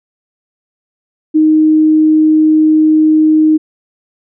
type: tone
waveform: sine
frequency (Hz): 311.1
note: D#4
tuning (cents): 0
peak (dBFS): -5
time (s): 1.34-3.58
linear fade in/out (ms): 20
effects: none